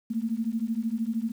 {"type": "beating tone pair", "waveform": "sine", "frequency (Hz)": [220, 233], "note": ["A3", "A#3"], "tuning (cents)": [0, -1], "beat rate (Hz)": 13, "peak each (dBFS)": -29, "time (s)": [0.1, 1.32], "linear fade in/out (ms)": 10, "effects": ["9-bit"]}